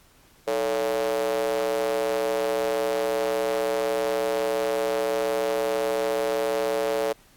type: tone with high-pass filter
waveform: square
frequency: 62.8 Hz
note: B1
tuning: 30 cents sharp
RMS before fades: -25 dBFS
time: 0.47-7.13 s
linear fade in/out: 10 ms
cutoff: 500 Hz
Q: 7.6
effects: pink hiss -57 dBFS RMS until 7.36 s + AAC 64 kbps